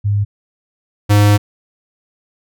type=tone pair in turn; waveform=sine / square; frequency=102.3 / 103.25 Hz; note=G#2 / G#2; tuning=-26 / -10 cents; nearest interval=unison; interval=16 cents; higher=second; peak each=-12 / -8 dBFS; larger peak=second; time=0.04-0.25 / 1.09-1.38 s; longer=second; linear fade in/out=20 ms; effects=none